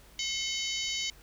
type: harmonic tone with a mistuned harmonic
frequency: 760 Hz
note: F#5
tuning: 46 cents sharp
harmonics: 3 / 4 / 5 / 6 / 7 / 8 / 9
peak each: -37 / -35 / -40 / -39 / -42 / -40 / -40 dBFS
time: 0.19-1.1 s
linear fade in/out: 2 ms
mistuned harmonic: 3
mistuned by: -96 cents
effects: added 50 Hz sine -57 dBFS peak until 1.22 s + pink hiss -57 dBFS RMS until 1.22 s